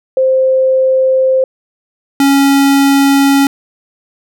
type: tone pair in turn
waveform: sine / square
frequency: 523.3 / 277.2 Hz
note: C5 / C#4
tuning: 0 / 0 cents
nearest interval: major seventh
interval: 1100 cents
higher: first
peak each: -7 dBFS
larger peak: neither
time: 0.17-1.44 / 2.2-3.47 s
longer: neither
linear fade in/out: 2 ms
effects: none